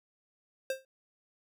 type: tone with exponential decay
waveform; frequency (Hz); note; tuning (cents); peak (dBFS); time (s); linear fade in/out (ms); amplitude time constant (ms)
square; 529; C5; +19; -28; 0.7-0.85; 2; 31
effects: none